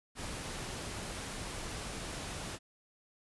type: noise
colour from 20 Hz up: pink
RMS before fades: -41 dBFS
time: 0.15-2.59 s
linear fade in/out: 50 ms
effects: resampled to 24000 Hz